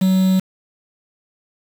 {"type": "tone with quantisation", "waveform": "triangle", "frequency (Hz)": 188.1, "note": "F#3", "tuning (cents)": 29, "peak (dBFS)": -10, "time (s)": [0.01, 0.4], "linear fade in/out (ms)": 10, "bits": 5, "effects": []}